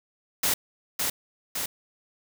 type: noise with echo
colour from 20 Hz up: white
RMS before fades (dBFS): -24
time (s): 0.43-0.54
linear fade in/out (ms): 5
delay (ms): 560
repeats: 2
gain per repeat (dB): -3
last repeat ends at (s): 1.66
effects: none